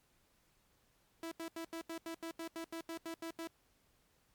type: tone bursts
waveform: sawtooth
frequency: 329.6 Hz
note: E4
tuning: in tune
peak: -37 dBFS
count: 14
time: 1.23-3.473 s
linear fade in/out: 2 ms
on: 85 ms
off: 81 ms
effects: pink hiss -73 dBFS RMS until 4.34 s + MP3 96 kbps